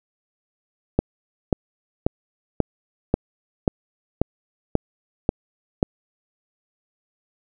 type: click train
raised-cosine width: 2 ms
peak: -3 dBFS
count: 10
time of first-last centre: 0.99-5.829 s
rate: 1.86 Hz
effects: none